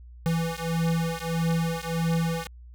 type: beating tone pair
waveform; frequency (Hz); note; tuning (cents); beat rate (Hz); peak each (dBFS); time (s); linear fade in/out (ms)
square; 164.81 / 166.41; E3 / E3; 0 / +17; 1.6; -28; 0.26-2.47; 0
effects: added 60 Hz sine -43 dBFS peak until 2.74 s